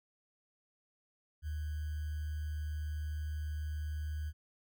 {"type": "tone with sample-and-hold", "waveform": "sine", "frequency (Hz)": 76.1, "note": "D#2", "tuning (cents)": -38, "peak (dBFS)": -35, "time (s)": [1.42, 4.33], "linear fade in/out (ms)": 50, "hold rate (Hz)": 1575, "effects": []}